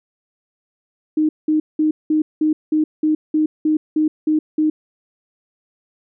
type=tone bursts; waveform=sine; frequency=308.9 Hz; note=D#4; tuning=12 cents flat; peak=-13 dBFS; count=12; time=1.17-4.7 s; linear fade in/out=5 ms; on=120 ms; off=190 ms; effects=none